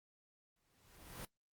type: noise with exponential growth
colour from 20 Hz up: pink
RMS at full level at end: -45 dBFS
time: 0.56-1.25 s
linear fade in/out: 2 ms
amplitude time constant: 150 ms
effects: noise-tail reverb RT60 0.1 s tail -17 dB re dry + Opus 48 kbps